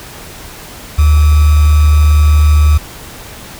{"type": "tone with sample-and-hold", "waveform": "sine", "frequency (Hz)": 75, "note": "D2", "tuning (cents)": 37, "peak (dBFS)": -4, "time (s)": [0.98, 2.78], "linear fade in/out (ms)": 10, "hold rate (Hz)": 1225, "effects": ["pink hiss -31 dBFS RMS until 3.59 s"]}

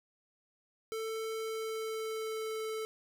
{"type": "tone with pitch glide", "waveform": "square", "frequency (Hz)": [443.8, 438.7], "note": ["A4", "A4"], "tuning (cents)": [15, -5], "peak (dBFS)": -36, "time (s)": [0.92, 2.85], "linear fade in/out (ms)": 0, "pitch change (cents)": -20, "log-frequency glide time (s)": [1.37, 2.64], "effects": []}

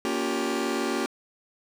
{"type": "chord", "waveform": "sawtooth", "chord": "G half-diminished seventh", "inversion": "first", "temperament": "just", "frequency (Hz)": [235.2, 282.2, 352.8, 392], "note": ["Bb3", "Db4", "F4", "G4"], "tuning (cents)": [16, 31, 18, 0], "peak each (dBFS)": -27, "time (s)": [0.05, 1.06], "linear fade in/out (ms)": 0, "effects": ["low-pass 10000 Hz 12 dB/octave", "9-bit"]}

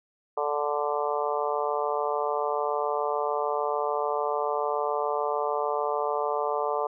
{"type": "harmonic tone", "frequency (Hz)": 146.83, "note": "D3", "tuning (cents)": 0, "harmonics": [3, 4, 5, 6, 7, 8], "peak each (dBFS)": [-30, -31, -32, -33, -33, -34], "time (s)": [0.37, 6.87], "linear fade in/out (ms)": 5, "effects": []}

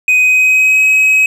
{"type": "tone with pitch glide", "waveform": "triangle", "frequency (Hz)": [2504, 2545], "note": ["D#7", "D#7"], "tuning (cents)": [10, 39], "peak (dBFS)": -5, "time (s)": [0.08, 1.26], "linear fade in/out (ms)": 2, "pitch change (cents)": 29, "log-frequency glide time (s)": [0.18, 0.83], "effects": []}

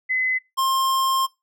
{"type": "tone pair in turn", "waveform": ["sine", "square"], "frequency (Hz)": [2030, 1061.5], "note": ["B6", "C6"], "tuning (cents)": [47, 25], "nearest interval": "major seventh", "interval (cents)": 1122, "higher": "first", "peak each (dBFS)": -19, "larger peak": "neither", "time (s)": [[0.09, 0.39], [0.57, 1.27]], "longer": "second", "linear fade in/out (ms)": 20, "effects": ["noise-tail reverb RT60 0.2 s tail -20 dB re dry"]}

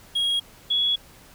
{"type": "tone pair in turn", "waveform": ["triangle", "sine"], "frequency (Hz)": [3290, 3365], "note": ["G#7", "G#7"], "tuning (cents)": [-17, 22], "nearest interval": "unison", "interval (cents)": 39, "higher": "second", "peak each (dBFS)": -19, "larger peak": "neither", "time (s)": [[0.15, 0.4], [0.7, 0.96]], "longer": "second", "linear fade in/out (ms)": 10, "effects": ["pink hiss -50 dBFS RMS until 1.34 s"]}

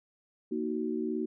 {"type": "chord", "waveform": "sine", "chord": "D# minor", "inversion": "second", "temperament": "just", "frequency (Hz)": [233.3, 311.1, 373.4], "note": ["A#3", "D#4", "F#4"], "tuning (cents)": [2, 0, 16], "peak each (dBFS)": -34, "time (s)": [0.51, 1.26], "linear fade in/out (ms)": 10, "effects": []}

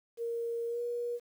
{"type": "tone with pitch glide", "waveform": "sine", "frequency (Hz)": [466.2, 478.8], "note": ["A#4", "A#4"], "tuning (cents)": [0, 46], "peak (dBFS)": -32, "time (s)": [0.17, 1.2], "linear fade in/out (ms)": 50, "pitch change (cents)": 46, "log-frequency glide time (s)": [0.67, 0.82], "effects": ["10-bit"]}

